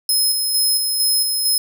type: tone with tremolo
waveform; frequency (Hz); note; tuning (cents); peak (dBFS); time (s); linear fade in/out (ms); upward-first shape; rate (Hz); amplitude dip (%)
20% pulse; 5140; E8; -45; -9; 0.09-1.58; 2; square; 2.2; 35
effects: none